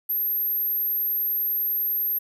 sine tone, 12830 Hz, G9, 39 cents sharp, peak -22 dBFS, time 0.09-2.19 s, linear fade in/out 10 ms, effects none

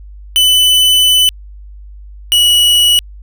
45% pulse tone pair in turn, 3003 / 2931 Hz, F#7 / F#7, +25 / -17 cents, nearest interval unison, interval 42 cents, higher first, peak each -6 dBFS, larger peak neither, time 0.36-1.29 / 2.32-2.99 s, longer first, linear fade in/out 0 ms, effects added 50 Hz sine -30 dBFS peak until 3.22 s

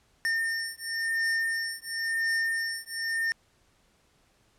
square beating tone pair, 1816 / 1816.96 Hz, A#6 / A#6, -46 / -45 cents, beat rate 0.96 Hz, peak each -31 dBFS, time 0.25-3.32 s, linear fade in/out 0 ms, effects pink hiss -66 dBFS RMS until 4.58 s + low-pass 10000 Hz 12 dB/octave

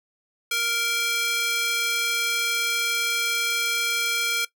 square tone with high-pass filter, 466.2 Hz, A#4, in tune, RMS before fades -25 dBFS, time 0.51-4.45 s, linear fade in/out 5 ms, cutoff 2100 Hz, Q 1.1, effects noise-tail reverb RT60 0.1 s tail -18 dB re dry

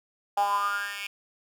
10% pulse tone with high-pass filter sweep, 201.8 Hz, G#3, 49 cents flat, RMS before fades -28 dBFS, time 0.37-1.07 s, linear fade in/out 5 ms, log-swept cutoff 760 to 2400 Hz, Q 9.5, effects none

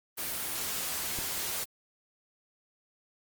white noise, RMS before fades -34 dBFS, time 0.17-1.65 s, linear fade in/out 20 ms
click, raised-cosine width 3 ms, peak -26 dBFS, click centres 1.188 s
effects Opus 24 kbps

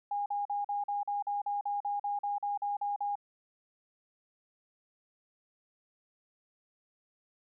sine tone bursts, 816 Hz, G#5, 31 cents flat, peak -30 dBFS, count 16, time 0.11-3.155 s, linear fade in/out 5 ms, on 150 ms, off 43 ms, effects none

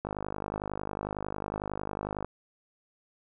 click train, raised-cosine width 1 ms, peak -19 dBFS, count 113, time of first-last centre 0.05-2.246 s, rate 51 Hz, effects none

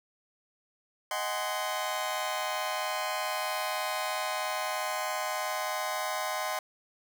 sawtooth chord, Ab dominant seventh, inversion second, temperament just, 623 / 747.5 / 830.6 / 1038.3 Hz, Eb5 / Gb5 / Ab5 / C6, +2 / +17 / 0 / -14 cents, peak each -32 / -32 / -35 / -31 dBFS, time 1.11-6.59 s, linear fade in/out 2 ms, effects none

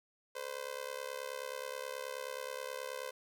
sawtooth tone with amplitude modulation, 513 Hz, C5, 34 cents flat, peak -32 dBFS, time 0.35-3.11 s, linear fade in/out 10 ms, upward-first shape sine, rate 69.4 Hz, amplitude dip 95%, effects none

